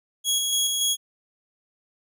20% pulse tone with tremolo, 3321 Hz, G#7, 1 cent flat, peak -15 dBFS, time 0.24-0.97 s, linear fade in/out 50 ms, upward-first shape square, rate 3.5 Hz, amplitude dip 30%, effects none

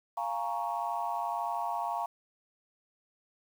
sine chord, Bb minor seventh, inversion second, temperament equal, 698.5 / 830.6 / 932.3 / 1108.7 Hz, F5 / Ab5 / Bb5 / Db6, 0 / 0 / 0 / 0 cents, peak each -35 / -37 / -34 / -38 dBFS, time 0.17-2.06 s, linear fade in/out 5 ms, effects tanh soft clip ceiling -21 dBFS + 9-bit

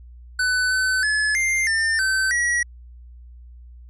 square tone with pitch steps, 1500 / 1518 / 1712 / 2102 / 1801 / 1540 / 1919 Hz, F#6 / F#6 / A6 / C7 / A6 / G6 / A#6, +23 / +44 / -48 / +7 / +40 / -31 / +50 cents, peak -19 dBFS, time 0.39-2.63 s, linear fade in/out 5 ms, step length 320 ms, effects added 60 Hz sine -40 dBFS peak until 3.89 s + resampled to 24000 Hz

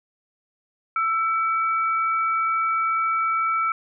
sine tone pair together, 1328.9 / 2283 Hz, E6 / D7, +14 / -50 cents, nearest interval major sixth, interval 936 cents, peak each -20 / -29 dBFS, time 0.96-3.72 s, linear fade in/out 2 ms, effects none

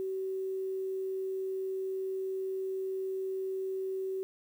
sine tone with quantisation, 380.9 Hz, G4, 50 cents flat, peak -32 dBFS, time 0-4.23 s, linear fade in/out 0 ms, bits 10, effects none

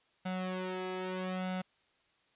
sawtooth tone with flanger, 185 Hz, F#3, in tune, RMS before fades -37 dBFS, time 0.25-1.62 s, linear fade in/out 10 ms, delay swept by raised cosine 1.4 to 2.39 ms, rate 0.79 Hz, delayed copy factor +0.85, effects white hiss -71 dBFS RMS until 2.35 s + resampled to 8000 Hz

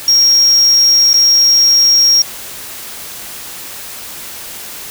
sine tone with dropouts, 5590 Hz, F8, 1 cent sharp, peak -3 dBFS, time 0.08-2.22 s, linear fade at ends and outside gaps 2 ms, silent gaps 1.132-1.141 s, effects tanh soft clip ceiling -5 dBFS + white hiss -28 dBFS RMS until 4.9 s

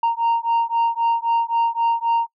sine beating tone pair, 925 / 928.8 Hz, A#5 / A#5, -14 / -7 cents, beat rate 3.8 Hz, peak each -18 dBFS, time 0.03-2.27 s, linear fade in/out 5 ms, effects noise-tail reverb RT60 0.1 s tail -25 dB re dry + tanh soft clip ceiling -14 dBFS

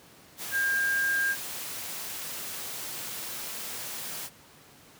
sine tone in noise, 1606 Hz, G6, 41 cents sharp, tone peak -24 dBFS, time 0.51-1.36 s, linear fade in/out 50 ms, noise white, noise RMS -37 dBFS, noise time 0.37-4.3 s, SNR +10 dB, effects pink hiss -54 dBFS RMS until 4.99 s + high-pass 100 Hz 12 dB/octave

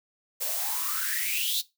blue noise with high-pass filter sweep, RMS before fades -29 dBFS, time 0.4-1.62 s, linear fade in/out 20 ms, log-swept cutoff 510 to 4000 Hz, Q 9.9, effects noise-tail reverb RT60 0.2 s tail -17 dB re dry

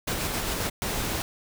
pink noise with tremolo, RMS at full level -28 dBFS, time 0.07-0.7 s, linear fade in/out 10 ms, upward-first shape square, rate 7.5 Hz, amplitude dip 25%
pink noise, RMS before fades -29 dBFS, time 0.82-1.22 s, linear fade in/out 0 ms
effects none

